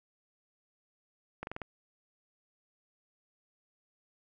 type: slowing click train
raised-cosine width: 0.5 ms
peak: -23 dBFS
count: 5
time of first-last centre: 1.43-1.617 s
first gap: 41 ms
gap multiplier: 1.09
effects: none